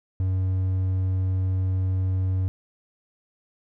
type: tone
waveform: triangle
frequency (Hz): 93.6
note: F#2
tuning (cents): +20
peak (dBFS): -19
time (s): 0.2-2.48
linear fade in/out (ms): 0
effects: none